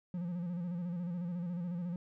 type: tone with vibrato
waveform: triangle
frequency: 174.9 Hz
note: F3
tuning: 3 cents sharp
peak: -33 dBFS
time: 0.14-1.96 s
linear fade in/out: 2 ms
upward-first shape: square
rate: 14 Hz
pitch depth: 54 cents each way
effects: none